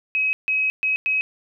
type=tone bursts at uneven times; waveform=sine; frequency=2547 Hz; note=D#7; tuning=40 cents sharp; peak=-18 dBFS; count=4; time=0.15-0.33 / 0.48-0.7 / 0.83-0.96 / 1.06-1.21 s; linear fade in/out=0 ms; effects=none